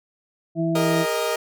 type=harmonic tone; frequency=164.81 Hz; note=E3; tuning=in tune; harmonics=1 / 2 / 4; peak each=-23 / -23 / -27 dBFS; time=0.55-1.06 s; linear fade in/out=50 ms
type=chord; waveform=sawtooth; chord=Ab suspended second; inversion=none; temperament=equal with one note detuned; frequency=405.4 / 466.2 / 622.3 Hz; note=Ab4 / Bb4 / Eb5; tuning=-42 / 0 / 0 cents; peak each=-26 / -21 / -21 dBFS; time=0.75-1.36 s; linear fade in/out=5 ms
effects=none